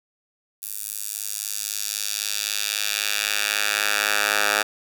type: tone with high-pass filter sweep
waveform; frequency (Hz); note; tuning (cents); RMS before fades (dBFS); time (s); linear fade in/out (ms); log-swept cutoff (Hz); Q
10% pulse; 103.83; G#2; 0; -25; 0.62-4.63; 10; 11000 to 1100; 0.98
effects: none